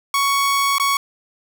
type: tone with dropouts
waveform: sawtooth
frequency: 1114 Hz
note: C#6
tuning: 8 cents sharp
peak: -12 dBFS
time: 0.14-0.97 s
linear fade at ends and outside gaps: 2 ms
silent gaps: 0.783-0.798 s
effects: none